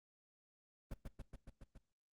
brown noise with echo, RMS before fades -43 dBFS, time 0.91-0.94 s, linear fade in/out 5 ms, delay 140 ms, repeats 6, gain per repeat -2 dB, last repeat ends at 1.78 s, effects noise-tail reverb RT60 0.3 s tail -22 dB re dry + Opus 24 kbps

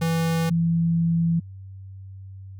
square / sine tone pair in turn, 164.81 / 167.11 Hz, E3 / E3, 0 / +24 cents, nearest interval unison, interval 24 cents, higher second, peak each -21 / -18 dBFS, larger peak second, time 0.01-0.5 / 0.5-1.4 s, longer second, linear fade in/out 10 ms, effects added 96 Hz sine -37 dBFS peak until 2.59 s

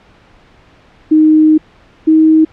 sine tone pair in turn, 310.7 / 315.8 Hz, D#4 / D#4, -2 / +26 cents, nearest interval unison, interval 28 cents, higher second, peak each -4 dBFS, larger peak neither, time 1.11-1.58 / 2.07-2.45 s, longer first, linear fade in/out 10 ms, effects pink hiss -45 dBFS RMS until 2.52 s + low-pass 3000 Hz 12 dB/octave

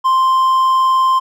triangle tone, 1046.5 Hz, C6, in tune, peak -8 dBFS, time 0.04-1.2 s, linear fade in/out 20 ms, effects none

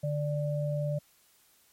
sine tone pair together, 146.83 / 588.4 Hz, D3 / D5, 0 / +3 cents, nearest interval 2 octaves, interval 2403 cents, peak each -29 / -33 dBFS, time 0.03-0.99 s, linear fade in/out 10 ms, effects white hiss -64 dBFS RMS until 1.72 s + MP3 64 kbps

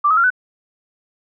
sine tone with pitch steps, 1174.7 / 1273.6 / 1380.9 / 1497.2 Hz, D6 / D#6 / F6 / F#6, 0 / +40 / -20 / +20 cents, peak -11 dBFS, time 0.04-0.304 s, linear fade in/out 10 ms, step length 66 ms, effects none

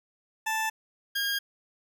20% pulse tone pair in turn, 880 / 1622.3 Hz, A5 / G#6, 0 / -41 cents, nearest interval major seventh, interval 1059 cents, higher second, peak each -22 dBFS, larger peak neither, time 0.46-0.7 / 1.15-1.39 s, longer neither, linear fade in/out 10 ms, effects none

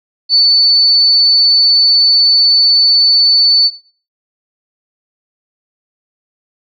sine tone, 4492 Hz, C#8, 22 cents sharp, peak -5 dBFS, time 0.29-3.71 s, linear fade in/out 50 ms, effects noise-tail reverb RT60 0.4 s tail -17 dB re dry

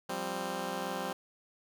10% pulse chord, F suspended second, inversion none, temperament just, 174.61 / 196.44 / 261.9 Hz, F3 / G3 / C4, 0 / +4 / +2 cents, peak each -33 / -30 / -32 dBFS, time 0.09-1.13 s, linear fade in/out 5 ms, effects none

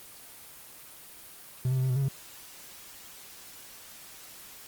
triangle tone with pitch steps, 127.3 / 131.4 / 129.3 / 131 / 126 / 138.2 / 134.8 Hz, C3 / C3 / C3 / C3 / B2 / C#3 / C#3, -47 / +8 / -20 / +2 / +35 / -5 / -48 cents, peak -22 dBFS, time 1.65-2.084 s, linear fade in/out 2 ms, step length 62 ms, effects white hiss -48 dBFS RMS until 4.67 s + Opus 24 kbps

